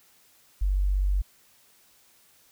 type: tone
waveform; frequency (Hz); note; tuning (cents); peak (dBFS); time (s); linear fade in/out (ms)
sine; 47.98; G1; -36; -21; 0.61-1.22; 10
effects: white hiss -60 dBFS RMS until 2.51 s